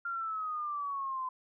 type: exponential sweep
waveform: sine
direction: down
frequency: 1396.9 to 1021 Hz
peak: -33 dBFS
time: 0.05-1.29 s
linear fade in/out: 5 ms
effects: none